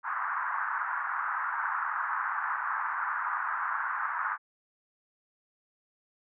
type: band-pass noise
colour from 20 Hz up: white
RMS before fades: -32 dBFS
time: 0.03-4.38 s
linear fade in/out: 50 ms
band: 920 to 1600 Hz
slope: 48 dB/octave
effects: none